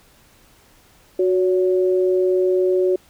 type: tone pair together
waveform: sine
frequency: 368 / 564.2 Hz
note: F#4 / C#5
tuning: -9 / +30 cents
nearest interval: perfect fifth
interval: 739 cents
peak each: -15 / -23 dBFS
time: 1.19-2.96 s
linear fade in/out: 5 ms
effects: pink hiss -53 dBFS RMS until 3.09 s